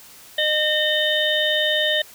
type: harmonic tone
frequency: 610 Hz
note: D#5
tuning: 34 cents flat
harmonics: 1 / 3 / 5 / 6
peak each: -23 / -23 / -23 / -23 dBFS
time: 0.38-2.02 s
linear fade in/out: 5 ms
effects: white hiss -45 dBFS RMS until 2.14 s